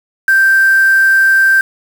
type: tone with quantisation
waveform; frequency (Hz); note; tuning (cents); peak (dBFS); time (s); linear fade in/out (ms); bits
sine; 1568; G6; 0; -6; 0.28-1.61; 2; 4
effects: none